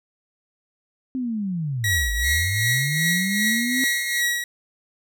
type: linear two-way sweep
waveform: sine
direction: down then up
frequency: 264.2 to 49 to 264.2 Hz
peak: -23 dBFS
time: 1.15-3.84 s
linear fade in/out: 0 ms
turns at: 2.12 s
type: tone with tremolo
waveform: sawtooth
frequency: 1918 Hz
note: A#6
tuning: 49 cents sharp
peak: -15 dBFS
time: 1.84-4.44 s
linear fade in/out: 2 ms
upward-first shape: triangle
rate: 2.6 Hz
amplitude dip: 65%
type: tone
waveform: sawtooth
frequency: 2138 Hz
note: C7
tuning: 37 cents sharp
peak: -25 dBFS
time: 2.22-4.23 s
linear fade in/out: 50 ms
effects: none